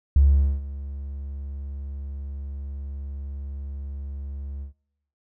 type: tone with ADSR envelope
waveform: triangle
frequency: 69.7 Hz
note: C#2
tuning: 10 cents sharp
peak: -8 dBFS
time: 0.16-4.73 s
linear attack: 3 ms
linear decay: 440 ms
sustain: -21 dB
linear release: 110 ms
effects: noise-tail reverb RT60 0.9 s tail -21 dB re dry + tanh soft clip ceiling -10 dBFS